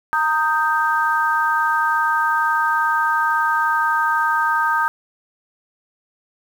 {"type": "chord", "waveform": "sine", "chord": "Eb major", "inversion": "second", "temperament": "equal with one note detuned", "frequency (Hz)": [922.2, 1244.5, 1568], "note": ["Bb5", "Eb6", "G6"], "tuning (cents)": [-19, 0, 0], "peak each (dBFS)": -20, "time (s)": [0.13, 4.88], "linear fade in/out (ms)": 0, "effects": ["7-bit"]}